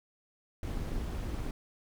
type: noise with amplitude modulation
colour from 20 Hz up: brown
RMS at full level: -33 dBFS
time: 0.63-1.51 s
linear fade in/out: 2 ms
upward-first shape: sine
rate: 264 Hz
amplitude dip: 50%
effects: none